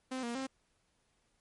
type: tone with pitch steps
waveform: sawtooth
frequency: 259.2 / 236.5 / 265.7 Hz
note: C4 / A#3 / C4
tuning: -16 / +25 / +27 cents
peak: -32 dBFS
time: 0.11-0.47 s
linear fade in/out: 10 ms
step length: 120 ms
effects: pink hiss -75 dBFS RMS until 1.4 s + MP3 48 kbps